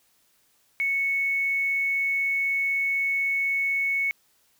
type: tone with quantisation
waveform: sine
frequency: 2211 Hz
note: C#7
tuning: 5 cents flat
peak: -22 dBFS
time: 0.8-4.11 s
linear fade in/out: 0 ms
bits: 8
effects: white hiss -65 dBFS RMS until 4.59 s